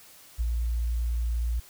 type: tone with ADSR envelope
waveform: sine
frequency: 58.27 Hz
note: A#1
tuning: in tune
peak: -21 dBFS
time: 0.38-1.6 s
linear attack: 29 ms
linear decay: 17 ms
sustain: -3 dB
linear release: 8 ms
effects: tanh soft clip ceiling -18 dBFS + white hiss -52 dBFS RMS until 1.69 s